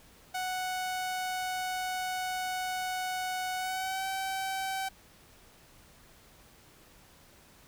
sawtooth tone with pitch glide, 740 to 768.3 Hz, F#5 to G5, 0 to -35 cents, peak -28 dBFS, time 0.34-4.89 s, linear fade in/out 10 ms, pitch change +65 cents, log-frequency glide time 3.57-4.06 s, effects pink hiss -58 dBFS RMS until 7.67 s

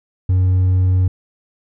sine tone with hard clipping, 92.5 Hz, F#2, in tune, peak -12 dBFS, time 0.29-1.08 s, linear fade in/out 5 ms, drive 2 dB, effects none

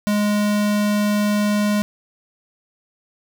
square tone, 207.7 Hz, G#3, in tune, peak -17 dBFS, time 0.07-1.82 s, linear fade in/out 0 ms, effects none

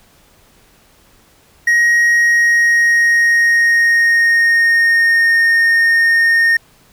triangle tone with pitch glide, 1886 to 1839.7 Hz, A#6 to A#6, +20 to -23 cents, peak -7 dBFS, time 1.67-6.57 s, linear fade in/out 5 ms, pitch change -43 cents, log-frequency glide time 2.07-5.38 s, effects pink hiss -50 dBFS RMS until 6.92 s

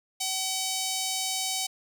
5% pulse tone with notch filter, 760 Hz, F#5, 46 cents sharp, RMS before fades -30 dBFS, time 0.2-1.67 s, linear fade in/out 10 ms, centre 1500 Hz, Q 0.85, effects none

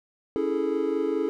triangle chord, A major seventh, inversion first, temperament equal with one note detuned, 280.4 / 329.6 / 415.3 / 440 Hz, C#4 / E4 / G#4 / A4, +20 / 0 / 0 / 0 cents, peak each -29 / -27 / -26 / -27 dBFS, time 0.36-1.29 s, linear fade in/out 0 ms, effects none

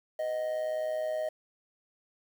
triangle tone with amplitude modulation, 624 Hz, D#5, 5 cents sharp, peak -25 dBFS, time 0.19-1.29 s, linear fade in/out 5 ms, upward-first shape sine, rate 119 Hz, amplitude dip 55%, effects 9-bit

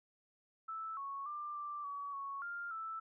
sine tone with pitch steps, 1316 / 1107 / 1188 / 1177 / 1134 / 1109 / 1399 / 1320 Hz, E6 / C#6 / D6 / D6 / C#6 / C#6 / F6 / E6, -3 / -3 / +20 / +3 / +39 / 0 / +3 / +2 cents, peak -40 dBFS, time 0.68-3 s, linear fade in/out 10 ms, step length 290 ms, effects none

